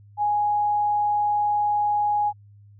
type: tone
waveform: sine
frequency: 830.6 Hz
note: G#5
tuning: in tune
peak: -19 dBFS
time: 0.17-2.33 s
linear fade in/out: 50 ms
effects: added 102 Hz sine -47 dBFS peak until 2.79 s